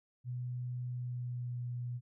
sine tone with pitch glide, 123.9 to 122.12 Hz, B2 to B2, +6 to -19 cents, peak -36 dBFS, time 0.24-2.01 s, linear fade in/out 50 ms, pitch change -25 cents, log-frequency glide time 0.87-1.62 s, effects none

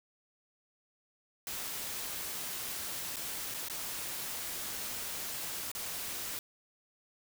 white noise with dropouts, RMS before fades -39 dBFS, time 1.47-6.39 s, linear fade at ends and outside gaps 1 ms, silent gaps 3.16-3.167 / 3.541-3.545 / 3.685-3.698 / 5.716-5.75 s, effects none

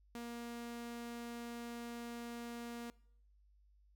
sawtooth tone, 236.3 Hz, A#3, 24 cents sharp, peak -40 dBFS, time 0.15-2.9 s, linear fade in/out 0 ms, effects noise-tail reverb RT60 0.7 s tail -23 dB re dry + added 50 Hz sine -65 dBFS peak until 3.95 s

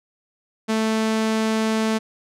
sawtooth tone, 220.3 Hz, A3, 2 cents sharp, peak -15 dBFS, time 0.68-1.99 s, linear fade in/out 20 ms, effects low-pass 9000 Hz 12 dB/octave

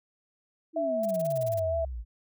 sine exponential sweep, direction down, 329.6 to 52.3 Hz, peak -33 dBFS, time 0.73-2.05 s, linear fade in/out 50 ms
sine tone with vibrato, 655 Hz, E5, 11 cents flat, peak -26 dBFS, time 0.76-1.85 s, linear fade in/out 5 ms, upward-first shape sine, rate 4.2 Hz, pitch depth 30 cents each way
blue noise bursts, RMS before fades -43 dBFS, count 11, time 1.03-1.596 s, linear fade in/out 5 ms, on 26 ms, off 28 ms
effects none

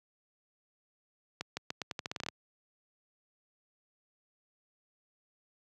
accelerating click train, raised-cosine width 0.2 ms, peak -18 dBFS, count 13, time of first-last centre 1.41-2.287 s, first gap 160 ms, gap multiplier 0.84, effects high-pass 100 Hz 12 dB/octave

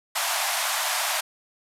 pink band-pass noise, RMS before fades -26 dBFS, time 0.15-1.21 s, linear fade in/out 10 ms, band 620 to 14000 Hz, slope 96 dB/octave, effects none

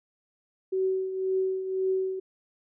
sine tone with tremolo, 378.2 Hz, F#4, 38 cents sharp, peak -22 dBFS, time 0.72-2.2 s, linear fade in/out 10 ms, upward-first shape triangle, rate 1.9 Hz, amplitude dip 65%, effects none

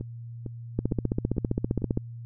two click trains, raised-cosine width 3 ms, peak -22 / -12 dBFS, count 5 / 19, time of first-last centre 0.01-1.82 / 0.79-1.974 s, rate 2.21 / 15.2 Hz, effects added 117 Hz sine -37 dBFS peak until 2.25 s

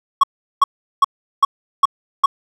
triangle tone bursts, 1108.7 Hz, C#6, in tune, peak -5 dBFS, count 6, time 0.21-2.26 s, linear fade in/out 5 ms, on 25 ms, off 380 ms, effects none

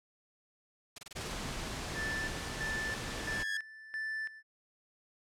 white noise bursts, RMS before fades -44 dBFS, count 8, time 0.96-1.326 s, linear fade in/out 5 ms, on 23 ms, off 26 ms
pink noise, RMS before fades -39 dBFS, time 1.15-3.44 s, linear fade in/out 20 ms
triangle tone with tremolo, 1760 Hz, A6, in tune, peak -33 dBFS, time 1.94-4.43 s, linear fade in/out 50 ms, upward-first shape square, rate 1.5 Hz, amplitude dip 80%
sawtooth tone with exponential growth, 1661.2 Hz, G#6, in tune, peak -31 dBFS, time 2.83-3.57 s, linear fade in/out 2 ms, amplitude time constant 160 ms
effects low-pass 8000 Hz 12 dB/octave

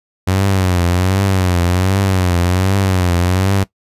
sawtooth tone with vibrato, 92.4 Hz, F#2, 2 cents flat, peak -8 dBFS, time 0.27-3.64 s, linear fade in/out 10 ms, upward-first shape triangle, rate 1.3 Hz, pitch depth 120 cents each way, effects noise-tail reverb RT60 0.1 s tail -18 dB re dry + resampled to 32000 Hz

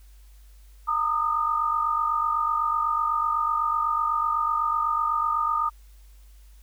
sine tone cluster, 919 / 1215 / 1263 Hz, A#5 / D#6 / D#6, -25 / -42 / +26 cents, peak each -30 / -23 / -29 dBFS, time 0.87-5.7 s, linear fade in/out 20 ms, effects added 50 Hz sine -47 dBFS peak until 6.62 s + white hiss -62 dBFS RMS until 6.62 s

